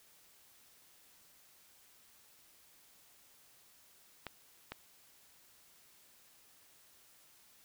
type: clicks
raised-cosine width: 0.3 ms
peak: -25 dBFS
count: 2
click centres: 4.267 / 4.72 s
effects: white hiss -64 dBFS RMS until 7.64 s